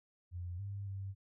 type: tone with pitch steps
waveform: sine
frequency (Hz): 88.4 / 99.9 / 97.4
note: F2 / G2 / G2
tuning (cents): +22 / +33 / -11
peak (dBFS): -39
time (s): 0.31-1.15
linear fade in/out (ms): 50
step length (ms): 280
effects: none